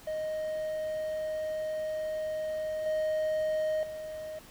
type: tone with level steps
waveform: triangle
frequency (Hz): 622.3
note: D#5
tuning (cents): 0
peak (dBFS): -29 / -25 / -35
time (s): 0.07-4.39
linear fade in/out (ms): 5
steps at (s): 2.86 / 3.83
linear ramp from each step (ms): 2
effects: pink hiss -53 dBFS RMS until 4.5 s